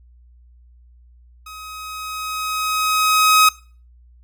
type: tone with level ramp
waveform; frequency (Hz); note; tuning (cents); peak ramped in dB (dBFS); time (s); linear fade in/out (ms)
sawtooth; 1266; D#6; +30; -31 to -5; 1.46-3.49; 5
effects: noise-tail reverb RT60 0.4 s tail -21 dB re dry + added 60 Hz sine -46 dBFS peak until 4.23 s